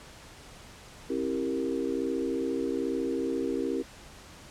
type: chord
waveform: sine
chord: C dominant seventh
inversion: none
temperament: equal with one note detuned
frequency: 268.4 / 329.6 / 392 / 466.2 Hz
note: C4 / E4 / G4 / Bb4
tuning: +44 / 0 / 0 / 0 cents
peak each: -32 / -33 / -33 / -34 dBFS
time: 1.09-3.83 s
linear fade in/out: 20 ms
effects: pink hiss -49 dBFS RMS until 4.5 s + low-pass 9000 Hz 12 dB/octave

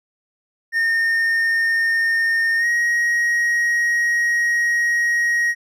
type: tone with pitch glide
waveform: triangle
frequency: 1828 to 1888.1 Hz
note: A#6 to A#6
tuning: -34 to +22 cents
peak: -14 dBFS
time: 0.72-5.55 s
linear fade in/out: 50 ms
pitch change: +56 cents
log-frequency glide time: 2.58-2.66 s
effects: none

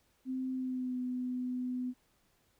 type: tone with pitch glide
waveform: sine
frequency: 259.4 to 251 Hz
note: C4 to B3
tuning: -15 to +28 cents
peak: -33 dBFS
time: 0.25-1.94 s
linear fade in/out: 50 ms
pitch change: -57 cents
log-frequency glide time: 0.53-0.99 s
effects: pink hiss -72 dBFS RMS until 2.59 s

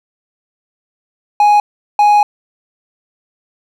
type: tone bursts at uneven times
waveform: triangle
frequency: 830.6 Hz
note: G#5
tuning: in tune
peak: -4 dBFS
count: 2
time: 1.4-1.6 / 1.99-2.23 s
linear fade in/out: 2 ms
effects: none

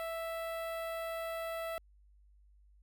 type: tone with notch filter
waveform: sawtooth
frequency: 659.3 Hz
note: E5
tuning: in tune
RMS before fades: -39 dBFS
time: 0-1.78 s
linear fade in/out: 0 ms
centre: 6100 Hz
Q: 0.56
effects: added 50 Hz sine -60 dBFS peak until 2.82 s

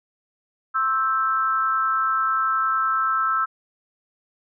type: tone with amplitude modulation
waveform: sine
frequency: 1318.5 Hz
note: E6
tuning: in tune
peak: -15 dBFS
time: 0.74-3.46 s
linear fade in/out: 20 ms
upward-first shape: sine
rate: 249 Hz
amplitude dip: 80%
effects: none

